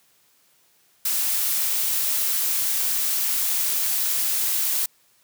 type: noise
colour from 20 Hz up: blue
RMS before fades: -23 dBFS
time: 1.05-4.86 s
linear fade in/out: 5 ms
effects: white hiss -61 dBFS RMS until 5.23 s + high-pass 80 Hz 12 dB/octave